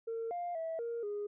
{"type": "tone with pitch steps", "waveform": "sine", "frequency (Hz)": [455.9, 701, 652, 467.2, 412.4], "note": ["A#4", "F5", "E5", "A#4", "G#4"], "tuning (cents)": [-39, 6, -19, 4, -12], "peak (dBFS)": -34, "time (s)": [0.07, 1.27], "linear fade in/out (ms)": 10, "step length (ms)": 240, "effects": ["tanh soft clip ceiling -32 dBFS"]}